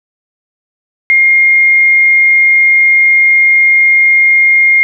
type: tone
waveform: sine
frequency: 2128 Hz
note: C7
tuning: 29 cents sharp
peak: -4 dBFS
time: 1.1-4.83 s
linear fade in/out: 0 ms
effects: none

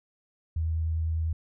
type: tone with vibrato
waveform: sine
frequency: 80.7 Hz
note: E2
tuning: 36 cents flat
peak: -25 dBFS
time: 0.56-1.33 s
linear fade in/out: 5 ms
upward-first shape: sine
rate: 10 Hz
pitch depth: 10 cents each way
effects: none

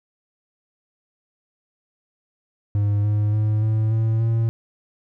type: tone with pitch steps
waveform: triangle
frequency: 102.7 / 104.86 / 107.06 / 109.31 / 111.61 / 113.95 Hz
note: G#2 / G#2 / A2 / A2 / A2 / A#2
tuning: -19 / +17 / -47 / -11 / +25 / -39 cents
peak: -15 dBFS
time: 2.75-4.49 s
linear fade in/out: 0 ms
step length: 290 ms
effects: none

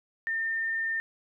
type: tone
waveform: sine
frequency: 1809 Hz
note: A6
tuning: 48 cents sharp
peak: -27 dBFS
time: 0.27-1 s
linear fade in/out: 0 ms
effects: none

